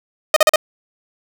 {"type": "tone bursts", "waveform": "sawtooth", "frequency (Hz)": 618, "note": "D#5", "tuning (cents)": -12, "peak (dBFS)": -4, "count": 4, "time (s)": [0.34, 0.559], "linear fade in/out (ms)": 2, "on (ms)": 24, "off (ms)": 41, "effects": []}